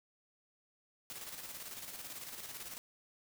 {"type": "noise with tremolo", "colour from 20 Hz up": "white", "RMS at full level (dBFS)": -45, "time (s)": [1.1, 2.78], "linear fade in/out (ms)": 0, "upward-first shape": "square", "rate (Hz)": 18, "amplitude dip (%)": 45, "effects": []}